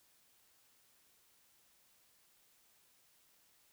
silence, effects white hiss -70 dBFS RMS until 3.72 s

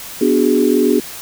sine chord, G# half-diminished seventh, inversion first, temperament equal with one note detuned, 246.9 / 293.7 / 372.6 / 415.3 Hz, B3 / D4 / F#4 / G#4, 0 / 0 / +12 / 0 cents, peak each -16 dBFS, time 0.21-1 s, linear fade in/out 5 ms, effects white hiss -31 dBFS RMS until 1.21 s

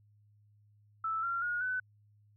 sine tone with pitch steps, 1317 / 1376.9 / 1439.5 / 1505 Hz, E6 / F6 / F#6 / F#6, -2 / -25 / -48 / +29 cents, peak -31 dBFS, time 1.04-1.8 s, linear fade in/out 5 ms, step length 190 ms, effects added 104 Hz sine -62 dBFS peak until 2.36 s

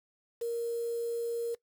sine tone with quantisation, 467.9 Hz, A#4, 6 cents sharp, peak -30 dBFS, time 0.41-1.55 s, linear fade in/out 10 ms, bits 8, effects noise-tail reverb RT60 0.1 s tail -20 dB re dry

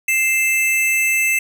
square tone pair together, 2095 / 2640 Hz, C7 / E7, +2 / +2 cents, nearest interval major third, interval 400 cents, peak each -20 / -17 dBFS, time 0.08-1.39 s, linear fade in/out 5 ms, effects none

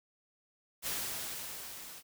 white noise with level ramp, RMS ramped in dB -35 to -49 dBFS, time 0.82-2.03 s, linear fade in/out 50 ms, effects none

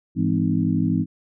harmonic tone with a mistuned harmonic, 51.91 Hz, G#1, in tune, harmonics 2 / 3 / 4 / 5 / 6, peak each -27 / -22 / -26 / -23 / -27 dBFS, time 0.15-1.06 s, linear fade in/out 50 ms, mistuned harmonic 3, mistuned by +130 cents, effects none

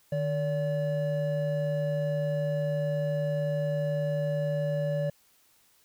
triangle tone pair together, 151.9 / 574 Hz, D#3 / D5, -41 / -40 cents, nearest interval octave + major seventh, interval 2301 cents, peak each -27 dBFS, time 0.12-5.1 s, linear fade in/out 5 ms, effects white hiss -64 dBFS RMS until 5.84 s

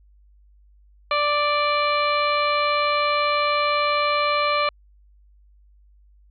harmonic tone, 587.3 Hz, D5, in tune, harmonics 1 / 2 / 3 / 4 / 5 / 6 / 7, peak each -24 / -21 / -34 / -26 / -33 / -36 / -31 dBFS, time 1.11-4.69 s, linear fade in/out 2 ms, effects added 50 Hz sine -51 dBFS peak until 6.3 s

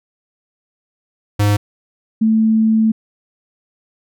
square / sine tone pair in turn, 103.1 / 220.7 Hz, G#2 / A3, -12 / +5 cents, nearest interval octave + minor second, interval 1317 cents, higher second, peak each -12 / -10 dBFS, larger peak second, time 1.39-1.57 / 2.21-2.92 s, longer second, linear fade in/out 10 ms, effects none

